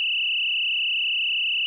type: tone with frequency modulation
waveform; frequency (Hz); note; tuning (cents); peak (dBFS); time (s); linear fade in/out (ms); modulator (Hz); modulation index
sine; 2800; F7; +4; -21; 0-1.66; 0; 32.1; 5.3
effects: none